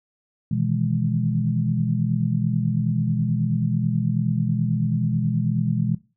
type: chord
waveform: sine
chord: E major seventh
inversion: second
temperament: equal with one note detuned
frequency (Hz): 122.48 / 155.56 / 164.81 / 207.7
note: B2 / D#3 / E3 / G#3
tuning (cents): -14 / 0 / 0 / 0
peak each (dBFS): -24 / -27 / -25 / -25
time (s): 0.51-5.95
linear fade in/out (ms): 5
effects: noise-tail reverb RT60 0.3 s tail -18 dB re dry